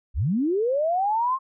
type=linear sweep; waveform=sine; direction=up; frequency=42.81 to 1082 Hz; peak=-20 dBFS; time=0.14-1.39 s; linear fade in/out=50 ms; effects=none